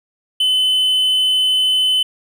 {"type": "tone", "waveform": "triangle", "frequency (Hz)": 3031, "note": "F#7", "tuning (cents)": 41, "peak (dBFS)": -11, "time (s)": [0.4, 2.03], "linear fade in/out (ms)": 5, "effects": []}